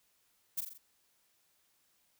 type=noise with echo; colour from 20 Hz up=violet; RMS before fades=-34 dBFS; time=0.57-0.61 s; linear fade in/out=10 ms; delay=43 ms; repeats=4; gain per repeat=-5 dB; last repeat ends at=0.782 s; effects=white hiss -73 dBFS RMS until 2.19 s